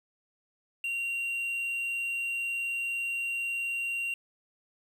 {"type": "tone with quantisation", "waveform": "triangle", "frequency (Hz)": 2759, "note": "F7", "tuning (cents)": -22, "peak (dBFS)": -28, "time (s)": [0.84, 4.14], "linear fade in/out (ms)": 2, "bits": 9, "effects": []}